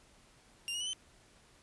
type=tone with pitch steps; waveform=sawtooth; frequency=2794 / 2881 / 2970 / 3063 Hz; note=F7 / F#7 / F#7 / G7; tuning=0 / -47 / +6 / -41 cents; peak=-32 dBFS; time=0.68-0.932 s; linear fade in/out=0 ms; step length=63 ms; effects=pink hiss -63 dBFS RMS until 1.62 s + resampled to 24000 Hz